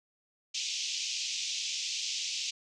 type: band-pass noise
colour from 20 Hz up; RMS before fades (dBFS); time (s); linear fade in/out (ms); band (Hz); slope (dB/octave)
white; -35; 0.54-2.51; 10; 2500 to 6600; 48
effects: none